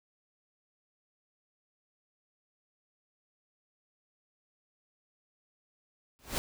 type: noise with exponential growth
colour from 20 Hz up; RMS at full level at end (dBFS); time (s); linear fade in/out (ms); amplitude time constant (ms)
pink; -28; 6.19-6.38; 0; 41
effects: none